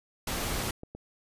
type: noise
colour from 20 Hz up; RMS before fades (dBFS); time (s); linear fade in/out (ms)
pink; -32; 0.27-0.71; 5
type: clicks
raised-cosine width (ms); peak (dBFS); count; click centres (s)
2; -28; 8; 0.36 / 0.469 / 0.556 / 0.586 / 0.639 / 0.674 / 0.834 / 0.95
effects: resampled to 32000 Hz

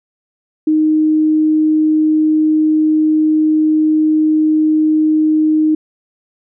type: tone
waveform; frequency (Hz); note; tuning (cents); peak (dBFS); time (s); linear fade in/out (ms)
sine; 310.2; D#4; -5; -9; 0.67-5.75; 5
effects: none

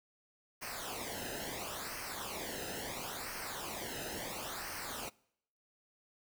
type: noise with flanger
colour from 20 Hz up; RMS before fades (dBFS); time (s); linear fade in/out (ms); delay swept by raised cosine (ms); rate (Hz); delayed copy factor
pink; -42; 0.61-5.1; 20; 0.27 to 0.89; 0.73; -0.75
effects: noise-tail reverb RT60 0.7 s tail -24 dB re dry

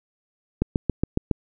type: click train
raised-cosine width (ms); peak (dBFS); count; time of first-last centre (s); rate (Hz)
3; -7; 6; 0.62-1.313; 7.22
effects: none

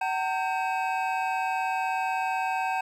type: tone cluster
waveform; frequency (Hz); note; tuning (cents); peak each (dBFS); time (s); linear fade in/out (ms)
triangle; 756 / 912 / 1574 / 2577; F#5 / A#5 / G6 / E7; +37 / -38 / +7 / -40; -26 / -29 / -34 / -33; 0.01-2.81; 5
effects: none

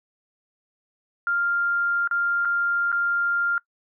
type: tone with dropouts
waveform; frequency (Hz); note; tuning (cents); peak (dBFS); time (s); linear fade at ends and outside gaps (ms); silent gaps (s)
sine; 1396.9; F6; 0; -20; 1.27-3.58; 1; 2.075-2.111 / 2.45-2.454 / 2.918-2.926
effects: noise-tail reverb RT60 0.1 s tail -22 dB re dry

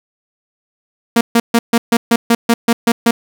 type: tone bursts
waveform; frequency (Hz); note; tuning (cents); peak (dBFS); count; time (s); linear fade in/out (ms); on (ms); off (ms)
sawtooth; 233.1; A#3; 0; -4; 11; 1.16-3.11; 5; 50; 140
effects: none

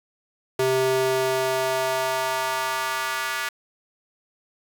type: tone with high-pass filter sweep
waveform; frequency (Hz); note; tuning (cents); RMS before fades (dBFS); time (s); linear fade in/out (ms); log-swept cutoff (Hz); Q
square; 130.81; C3; 0; -24; 0.59-3.49; 5; 330 to 1500; 1.8
effects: 8-bit

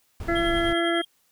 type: noise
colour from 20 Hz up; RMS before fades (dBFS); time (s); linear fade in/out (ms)
brown; -32; 0.2-0.73; 2
type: harmonic tone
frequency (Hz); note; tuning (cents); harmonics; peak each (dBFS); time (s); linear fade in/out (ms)
338.4; E4; +45; 1 / 2 / 4 / 5 / 6; -24 / -27 / -30 / -31 / -32; 0.28-1.02; 10
type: tone with tremolo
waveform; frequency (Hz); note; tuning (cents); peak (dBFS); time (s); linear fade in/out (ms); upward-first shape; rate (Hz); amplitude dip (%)
triangle; 3228; G#7; -50; -26; 0.35-1.05; 10; triangle; 10; 65
effects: white hiss -66 dBFS RMS until 1.31 s

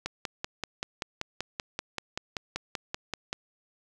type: click train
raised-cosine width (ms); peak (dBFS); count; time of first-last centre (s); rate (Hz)
0.2; -14; 18; 0.06-3.329; 5.2
effects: none

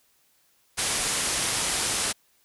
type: low-pass noise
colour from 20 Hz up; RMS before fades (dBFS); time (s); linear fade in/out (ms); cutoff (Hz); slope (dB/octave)
white; -27; 0.77-2.13; 20; 11000; 96
effects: white hiss -65 dBFS RMS until 2.44 s

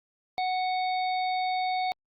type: harmonic tone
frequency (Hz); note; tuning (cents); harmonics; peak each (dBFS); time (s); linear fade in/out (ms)
740; F#5; 0; 1 / 3 / 5 / 6; -26 / -36 / -40 / -42; 0.38-1.92; 0
effects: Opus 48 kbps

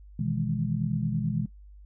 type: chord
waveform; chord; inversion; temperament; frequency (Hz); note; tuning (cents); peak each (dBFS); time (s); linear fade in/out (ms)
sine; E major seventh; second; equal; 123.47 / 155.56 / 164.81 / 207.7; B2 / D#3 / E3 / G#3; 0 / 0 / 0 / 0; -31; 0.19-1.46; 5
effects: noise-tail reverb RT60 0.1 s tail -19 dB re dry + added 50 Hz sine -46 dBFS peak until 1.85 s

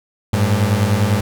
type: beating tone pair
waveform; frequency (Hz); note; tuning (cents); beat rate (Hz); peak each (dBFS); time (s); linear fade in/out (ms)
30% pulse; 98 / 108; G2 / A2; 0 / -32; 10; -14; 0.33-1.21; 5
effects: none

